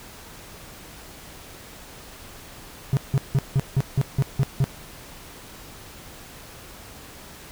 triangle tone bursts, 135.4 Hz, C#3, 40 cents flat, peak -14 dBFS, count 9, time 2.93-4.641 s, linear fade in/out 0 ms, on 39 ms, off 170 ms, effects pink hiss -43 dBFS RMS until 7.51 s

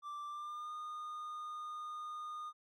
triangle tone with pitch glide, 1174 to 1223.9 Hz, D6 to D#6, -1 to -29 cents, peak -40 dBFS, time 0.02-2.53 s, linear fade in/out 50 ms, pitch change +72 cents, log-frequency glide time 0.27-0.73 s, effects none

